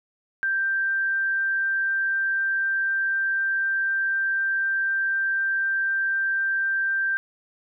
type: tone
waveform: sine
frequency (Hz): 1574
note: G6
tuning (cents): +7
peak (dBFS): -21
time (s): 0.43-7.17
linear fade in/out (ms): 0
effects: none

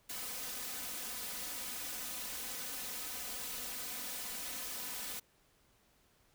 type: noise with comb filter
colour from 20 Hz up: white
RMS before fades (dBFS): -42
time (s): 0.09-5.2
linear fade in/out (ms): 10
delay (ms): 4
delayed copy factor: +0.95
effects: pink hiss -70 dBFS RMS until 6.34 s

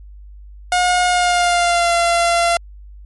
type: tone with pitch glide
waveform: sawtooth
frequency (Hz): 719 to 685.7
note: F#5 to F5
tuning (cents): -50 to -32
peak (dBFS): -9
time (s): 0.72-2.57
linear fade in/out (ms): 2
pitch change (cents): -82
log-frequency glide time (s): 1.07-1.93
effects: added 50 Hz sine -35 dBFS peak until 3.05 s + MP3 48 kbps

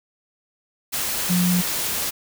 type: tone in noise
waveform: sine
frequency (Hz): 178.5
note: F3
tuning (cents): +38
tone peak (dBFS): -17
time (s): 1.29-1.62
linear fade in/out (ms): 20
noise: white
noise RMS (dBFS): -25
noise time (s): 0.92-2.11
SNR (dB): +5
effects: none

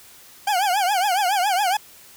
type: tone with vibrato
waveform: 40% pulse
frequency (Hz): 774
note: G5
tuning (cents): -22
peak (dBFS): -17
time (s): 0.47-1.77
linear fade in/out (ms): 5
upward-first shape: triangle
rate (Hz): 7.2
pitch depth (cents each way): 190
effects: white hiss -47 dBFS RMS until 2.16 s

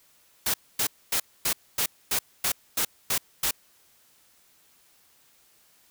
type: noise bursts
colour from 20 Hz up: white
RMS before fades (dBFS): -25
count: 10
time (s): 0.46-3.51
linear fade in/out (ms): 5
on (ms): 80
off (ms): 250
effects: white hiss -61 dBFS RMS until 5.9 s

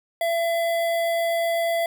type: tone with notch filter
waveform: square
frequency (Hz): 673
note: E5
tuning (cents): +36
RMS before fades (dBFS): -23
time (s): 0.21-1.86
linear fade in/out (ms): 2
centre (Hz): 6000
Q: 1.1
effects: none

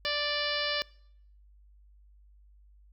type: harmonic tone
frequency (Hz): 587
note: D5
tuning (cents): -1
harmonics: 1 / 2 / 3 / 4 / 5 / 6 / 7 / 8 / 9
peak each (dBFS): -35 / -39 / -35 / -39 / -36 / -38 / -38 / -37 / -40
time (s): 0.05-0.82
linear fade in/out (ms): 0
effects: noise-tail reverb RT60 0.7 s tail -24 dB re dry + added 50 Hz sine -55 dBFS peak until 2.92 s

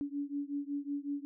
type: beating tone pair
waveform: sine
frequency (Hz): 283 / 288.4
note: C#4 / D4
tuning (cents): +36 / -31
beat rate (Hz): 5.4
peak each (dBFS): -37 / -38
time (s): 0.01-1.25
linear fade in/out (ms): 0
effects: none

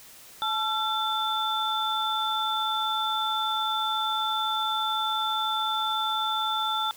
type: tone cluster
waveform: sine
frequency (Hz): 868 / 1355 / 3534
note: A5 / E6 / A7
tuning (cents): -24 / +47 / +7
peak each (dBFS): -29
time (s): 0.42-6.91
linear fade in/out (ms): 0
effects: white hiss -49 dBFS RMS until 6.96 s

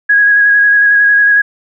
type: tone with vibrato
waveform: sine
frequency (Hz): 1655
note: G#6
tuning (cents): -6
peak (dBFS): -5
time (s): 0.09-1.42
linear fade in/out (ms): 10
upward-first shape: square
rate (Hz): 11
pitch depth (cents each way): 16
effects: none

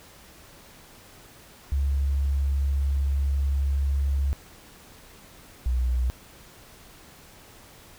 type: tone pair in turn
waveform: sine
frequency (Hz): 69.3 / 61.95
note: C#2 / B1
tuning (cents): 0 / +6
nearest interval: major second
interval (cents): 194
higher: first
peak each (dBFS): -21 / -21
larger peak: neither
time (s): 1.72-4.33 / 5.66-6.1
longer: first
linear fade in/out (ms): 0
effects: pink hiss -50 dBFS RMS until 7.98 s

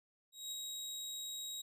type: tone with ADSR envelope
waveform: 25% pulse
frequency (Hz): 3808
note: A#7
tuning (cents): +36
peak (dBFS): -36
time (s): 0.32-1.62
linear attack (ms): 200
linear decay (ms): 11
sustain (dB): -2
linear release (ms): 11
effects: none

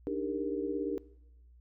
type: chord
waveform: sine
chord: Eb major seventh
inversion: third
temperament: equal with one note detuned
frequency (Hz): 293.7 / 311.1 / 397.5 / 466.2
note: D4 / Eb4 / G4 / Bb4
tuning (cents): 0 / 0 / +24 / 0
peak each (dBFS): -36 / -40 / -36 / -37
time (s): 0.07-0.98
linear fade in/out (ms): 0
effects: noise-tail reverb RT60 1.0 s tail -22 dB re dry + added 60 Hz sine -55 dBFS peak until 1.6 s

